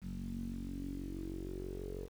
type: tone with low-pass filter sweep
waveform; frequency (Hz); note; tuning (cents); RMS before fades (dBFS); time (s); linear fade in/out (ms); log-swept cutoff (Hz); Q
sawtooth; 46.25; F#1; 0; -42; 0.01-2.09; 50; 200 to 450; 8.7
effects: 10-bit